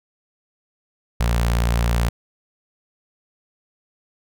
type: tone with notch filter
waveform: sawtooth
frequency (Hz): 58.27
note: A#1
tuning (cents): 0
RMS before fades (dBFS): -19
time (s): 1.2-2.09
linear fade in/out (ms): 5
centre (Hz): 320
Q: 1.1
effects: none